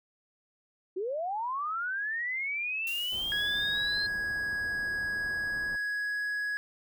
sine linear sweep, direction up, 350 to 4186 Hz, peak -30 dBFS, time 0.96-4.07 s, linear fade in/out 10 ms
blue noise with exponential decay, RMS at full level -41 dBFS, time 2.87-4.99 s, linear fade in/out 0 ms, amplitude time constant 460 ms
pink low-pass noise, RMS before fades -47 dBFS, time 3.12-5.76 s, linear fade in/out 2 ms, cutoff 1200 Hz, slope 24 dB/octave
triangle tone with pitch glide, 1661.2 to 1671.8 Hz, G#6 to G#6, 0 to +11 cents, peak -28 dBFS, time 3.32-6.57 s, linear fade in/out 0 ms, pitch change +11 cents, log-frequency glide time 5.18-6.26 s
effects none

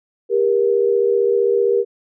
sine tone pair together, 398.6 / 474 Hz, G4 / A#4, +29 / +29 cents, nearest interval minor third, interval 300 cents, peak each -16 dBFS, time 0.29-1.85 s, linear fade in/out 50 ms, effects none

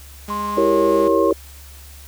sawtooth tone, 205.5 Hz, G#3, 18 cents flat, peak -24 dBFS, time 0.28-1.08 s, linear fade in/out 5 ms
sine tone with pitch glide, 1051 to 1070 Hz, C6 to C6, +7 to +38 cents, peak -22 dBFS, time 0.3-1.31 s, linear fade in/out 2 ms, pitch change +31 cents, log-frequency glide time 0.53-0.61 s
sine chord, E diminished seventh, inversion none, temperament equal, 329.6 / 392 / 466.2 / 554.4 Hz, E4 / G4 / Bb4 / Db5, 0 / 0 / 0 / 0 cents, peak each -19 dBFS, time 0.57-1.33 s, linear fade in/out 5 ms
effects added 70 Hz sine -39 dBFS peak until 2.07 s + white hiss -44 dBFS RMS until 2.07 s

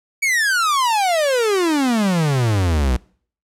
45% pulse exponential sweep, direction down, 2294 to 58.7 Hz, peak -15 dBFS, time 0.22-2.97 s, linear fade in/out 10 ms, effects noise-tail reverb RT60 0.5 s tail -24 dB re dry + low-pass 11000 Hz 12 dB/octave

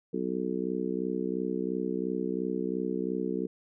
harmonic tone, 62.9 Hz, B1, 32 cents sharp, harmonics 3 / 4 / 5 / 6 / 7, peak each -35 / -35 / -35 / -35 / -35 dBFS, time 0.13-3.47 s, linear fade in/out 10 ms, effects none

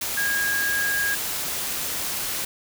sine tone in noise, 1635 Hz, G#6, 28 cents flat, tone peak -22 dBFS, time 0.17-1.15 s, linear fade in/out 5 ms, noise white, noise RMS -28 dBFS, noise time 0.01-2.45 s, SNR +3 dB, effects none

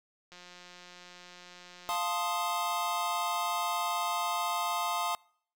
click train, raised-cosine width 0.2 ms, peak -33 dBFS, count 292, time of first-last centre 0.32-1.955 s, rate 178 Hz
square chord, F dominant seventh, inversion none, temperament equal, 698.5 / 880 / 1046.5 / 1244.5 Hz, F5 / A5 / C6 / Eb6, 0 / 0 / 0 / 0 cents, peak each -36 dBFS, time 1.89-5.15 s, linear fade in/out 0 ms
effects noise-tail reverb RT60 0.6 s tail -26 dB re dry

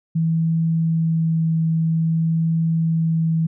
sine tone with vibrato, 162.8 Hz, E3, 21 cents flat, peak -16 dBFS, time 0.15-3.47 s, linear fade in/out 10 ms, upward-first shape triangle, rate 0.51 Hz, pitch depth 9 cents each way, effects none

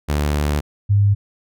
sawtooth / sine tone pair in turn, 73.7 / 101.35 Hz, D2 / G#2, +7 / -42 cents, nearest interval tritone, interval 551 cents, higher second, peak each -13 / -11 dBFS, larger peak second, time 0.08-0.61 / 0.89-1.15 s, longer first, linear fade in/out 20 ms, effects none

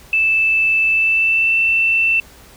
sine tone with pitch glide, 2637 to 2674 Hz, E7 to E7, 0 to +24 cents, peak -12 dBFS, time 0.13-2.2 s, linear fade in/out 2 ms, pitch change +24 cents, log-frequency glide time 0.91-1.58 s, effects added 60 Hz sine -47 dBFS peak until 2.56 s + pink hiss -44 dBFS RMS until 2.56 s

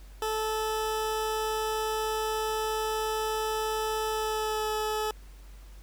20% pulse tone with pitch glide, 435.8 to 430.3 Hz, A4 to A4, -17 to -39 cents, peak -23 dBFS, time 0.22-5.11 s, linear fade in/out 2 ms, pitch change -22 cents, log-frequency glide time 4.1-4.71 s, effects added 48 Hz sine -45 dBFS peak until 5.82 s + pink hiss -58 dBFS RMS until 5.82 s

